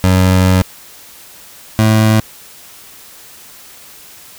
25% pulse tone pair in turn, 92.9 / 109.3 Hz, F#2 / A2, +7 / -11 cents, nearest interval minor third, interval 282 cents, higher second, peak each -4 dBFS, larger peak neither, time 0.04-0.62 / 1.79-2.2 s, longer first, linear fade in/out 0 ms, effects white hiss -38 dBFS RMS until 4.38 s

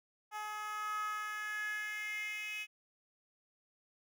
10% pulse tone with high-pass filter sweep, 423.6 Hz, G#4, 34 cents sharp, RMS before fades -40 dBFS, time 0.31-2.67 s, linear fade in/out 50 ms, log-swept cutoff 940 to 2600 Hz, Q 6.3, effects none

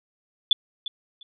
sine tone with echo, 3467 Hz, A7, 26 cents flat, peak -13 dBFS, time 0.51-0.53 s, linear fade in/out 2 ms, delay 350 ms, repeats 2, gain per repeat -15 dB, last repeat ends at 1.23 s, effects none

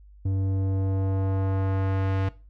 square tone with low-pass filter sweep, 96.2 Hz, G2, 32 cents flat, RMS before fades -25 dBFS, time 0.25-2.29 s, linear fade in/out 5 ms, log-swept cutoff 270 to 2600 Hz, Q 0.78, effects noise-tail reverb RT60 0.3 s tail -17 dB re dry + added 50 Hz sine -47 dBFS peak until 2.49 s

